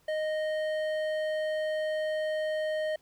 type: tone with hard clipping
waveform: sine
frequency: 620 Hz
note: D#5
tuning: 6 cents flat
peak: -30 dBFS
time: 0.08-2.96 s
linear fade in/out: 5 ms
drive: 10 dB
effects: pink hiss -66 dBFS RMS until 3.01 s

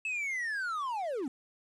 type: linear sweep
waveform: triangle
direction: down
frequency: 2637 to 240.9 Hz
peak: -30 dBFS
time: 0.05-1.28 s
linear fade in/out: 2 ms
effects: resampled to 24000 Hz + 10-bit

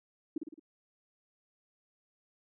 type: tone with echo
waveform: sine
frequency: 311.1 Hz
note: D#4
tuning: in tune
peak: -29 dBFS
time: 0.36-0.38 s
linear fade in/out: 5 ms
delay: 54 ms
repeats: 4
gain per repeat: -5 dB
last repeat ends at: 0.596 s
effects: none

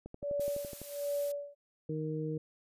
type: click train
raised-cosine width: 2 ms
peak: -31 dBFS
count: 10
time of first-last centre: 0.06-0.816 s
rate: 11.9 Hz
type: tone with tremolo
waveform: sine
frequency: 574 Hz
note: D5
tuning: 40 cents flat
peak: -30 dBFS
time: 0.22-1.55 s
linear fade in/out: 20 ms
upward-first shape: sine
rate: 1.3 Hz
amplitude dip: 95%
type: noise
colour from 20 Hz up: blue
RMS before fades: -46 dBFS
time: 0.4-1.32 s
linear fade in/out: 5 ms
type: harmonic tone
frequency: 155.56 Hz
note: D#3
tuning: in tune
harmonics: 1 / 2 / 3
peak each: -36 / -39 / -38 dBFS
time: 1.89-2.38 s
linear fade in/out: 5 ms
effects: resampled to 32000 Hz

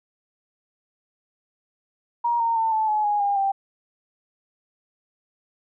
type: tone with pitch steps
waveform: sine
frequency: 946 / 921.2 / 897 / 873.5 / 850.6 / 828.3 / 806.6 / 785.4 Hz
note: A#5 / A#5 / A5 / A5 / G#5 / G#5 / G5 / G5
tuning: +25 / -21 / +33 / -13 / +41 / -5 / +49 / +3 cents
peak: -19 dBFS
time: 2.24-3.52 s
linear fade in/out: 10 ms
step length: 160 ms
effects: none

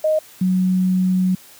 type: tone pair in turn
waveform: sine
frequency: 622.3 / 185.01 Hz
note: D#5 / F#3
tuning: 0 / 0 cents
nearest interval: octave + major sixth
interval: 2100 cents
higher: first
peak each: -14 dBFS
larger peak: neither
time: 0.04-0.19 / 0.41-1.35 s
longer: second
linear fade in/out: 5 ms
effects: white hiss -45 dBFS RMS until 1.59 s + high-pass 80 Hz 12 dB/octave

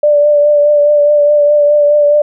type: tone with vibrato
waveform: sine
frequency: 588 Hz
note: D5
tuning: 2 cents sharp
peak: -5 dBFS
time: 0.03-2.22 s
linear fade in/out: 5 ms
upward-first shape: triangle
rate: 4.8 Hz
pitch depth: 27 cents each way
effects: none

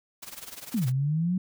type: noise with tremolo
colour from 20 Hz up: white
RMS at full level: -39 dBFS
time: 0.22-0.92 s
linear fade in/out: 10 ms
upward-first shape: sine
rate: 20 Hz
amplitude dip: 80%
type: exponential two-way sweep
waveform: sine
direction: down then up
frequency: 256.2 to 123.9 to 189.2 Hz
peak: -23 dBFS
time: 0.74-1.38 s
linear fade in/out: 5 ms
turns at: 0.87 s
effects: none

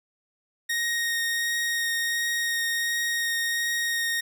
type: tone with vibrato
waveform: sawtooth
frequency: 1864.7 Hz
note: A#6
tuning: in tune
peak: -21 dBFS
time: 0.69-4.21 s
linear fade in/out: 10 ms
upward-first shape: triangle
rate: 1.4 Hz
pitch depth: 10 cents each way
effects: none

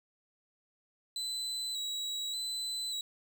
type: tone with vibrato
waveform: 35% pulse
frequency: 3951 Hz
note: B7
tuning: in tune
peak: -33 dBFS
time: 1.16-3.01 s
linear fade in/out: 2 ms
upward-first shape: square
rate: 0.85 Hz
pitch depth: 30 cents each way
effects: none

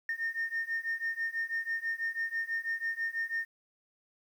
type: beating tone pair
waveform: sine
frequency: 1822 / 1828.1 Hz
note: A#6 / A#6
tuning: -40 / -34 cents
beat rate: 6.1 Hz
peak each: -34 / -33 dBFS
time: 0.09-3.45 s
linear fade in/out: 2 ms
effects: tanh soft clip ceiling -26 dBFS + 10-bit

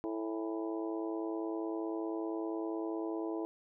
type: harmonic tone with a mistuned harmonic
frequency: 110 Hz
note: A2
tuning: in tune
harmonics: 3 / 4 / 5 / 6 / 7 / 8 / 9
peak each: -36 / -41 / -48 / -45 / -50 / -53 / -49 dBFS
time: 0.04-3.45 s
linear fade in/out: 0 ms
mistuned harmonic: 7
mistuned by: +76 cents
effects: none

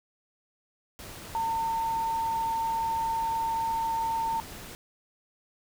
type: tone in noise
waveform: sine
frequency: 906 Hz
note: A#5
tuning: 50 cents flat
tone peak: -26 dBFS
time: 1.35-4.4 s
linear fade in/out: 0 ms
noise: pink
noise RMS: -43 dBFS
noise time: 0.99-4.75 s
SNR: +14 dB
effects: none

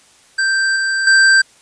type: tone with level steps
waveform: square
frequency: 1568 Hz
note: G6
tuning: in tune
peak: -14 / -16 / -8 dBFS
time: 0.38-1.42 s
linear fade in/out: 10 ms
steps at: 0.76 / 1.07 s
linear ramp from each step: 2 ms
effects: white hiss -49 dBFS RMS until 1.61 s + resampled to 22050 Hz

